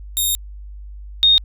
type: tone pair in turn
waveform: 10% pulse / sine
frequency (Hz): 3700 / 3700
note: A#7 / A#7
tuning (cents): -14 / -14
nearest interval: unison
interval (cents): 0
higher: neither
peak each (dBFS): -9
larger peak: neither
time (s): 0.17-0.35 / 1.23-1.38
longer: first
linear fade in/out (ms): 0
effects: added 50 Hz sine -32 dBFS peak until 1.44 s